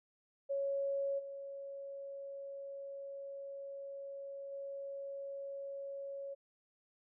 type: tone with level steps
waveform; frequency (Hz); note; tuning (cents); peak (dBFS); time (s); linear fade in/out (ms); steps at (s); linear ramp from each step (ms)
sine; 554.4; C#5; 0; -33 / -43 / -41; 0.49-6.35; 20; 1.18 / 4.51; 20
effects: none